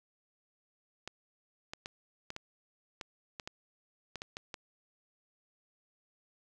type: clicks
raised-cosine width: 0.2 ms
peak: -23 dBFS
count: 12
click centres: 1.076 / 1.735 / 1.859 / 2.304 / 2.364 / 3.012 / 3.398 / 3.475 / 4.157 / 4.219 / 4.369 / 4.542 s
effects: none